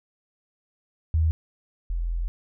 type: tone pair in turn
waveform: sine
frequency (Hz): 80 / 42.38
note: D#2 / E1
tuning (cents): +49 / +49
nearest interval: major seventh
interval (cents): 1100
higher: first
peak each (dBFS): -18 / -24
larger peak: first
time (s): 1.14-1.31 / 1.9-2.28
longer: second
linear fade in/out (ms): 0
effects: none